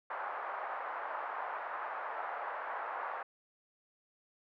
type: band-pass noise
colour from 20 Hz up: pink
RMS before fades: -40 dBFS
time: 0.1-3.23 s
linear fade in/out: 5 ms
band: 690 to 1500 Hz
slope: 24 dB/octave
effects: none